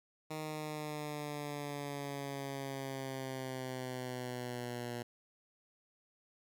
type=exponential sweep; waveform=10% pulse; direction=down; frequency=156 to 119.7 Hz; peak=-31 dBFS; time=0.3-5.03 s; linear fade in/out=10 ms; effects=none